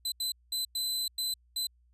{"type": "tone bursts at uneven times", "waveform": "sawtooth", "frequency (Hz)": 4033, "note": "B7", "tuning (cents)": 36, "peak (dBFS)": -27, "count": 6, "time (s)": [[0.05, 0.12], [0.2, 0.32], [0.52, 0.65], [0.75, 1.08], [1.18, 1.34], [1.56, 1.67]], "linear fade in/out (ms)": 5, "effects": ["added 60 Hz sine -62 dBFS peak until 1.93 s", "resampled to 32000 Hz"]}